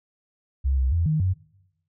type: tone with pitch steps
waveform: sine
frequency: 67.5 / 64.9 / 84.3 / 155.1 / 93.1 Hz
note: C#2 / C2 / E2 / D#3 / F#2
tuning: -45 / -13 / +39 / -5 / +11 cents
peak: -19 dBFS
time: 0.64-1.34 s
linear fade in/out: 20 ms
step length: 140 ms
effects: noise-tail reverb RT60 0.9 s tail -23 dB re dry